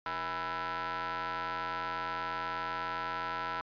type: ring-modulated tone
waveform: sawtooth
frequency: 171.4 Hz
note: F3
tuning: 32 cents flat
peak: -27 dBFS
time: 0.06-3.61 s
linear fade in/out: 0 ms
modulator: 1160 Hz
effects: resampled to 11025 Hz